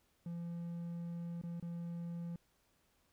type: tone with dropouts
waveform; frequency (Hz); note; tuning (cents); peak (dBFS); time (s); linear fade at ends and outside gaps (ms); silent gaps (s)
triangle; 170.6; F3; -40; -38; 0.26-2.36; 2; 1.415-1.436 / 1.599-1.625
effects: pink hiss -75 dBFS RMS until 3.12 s